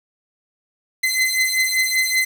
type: beating tone pair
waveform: sawtooth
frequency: 2046 / 2051.2 Hz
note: C7 / C7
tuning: -39 / -35 cents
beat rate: 5.2 Hz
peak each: -17 / -16 dBFS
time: 1.03-2.25 s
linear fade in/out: 10 ms
effects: 7-bit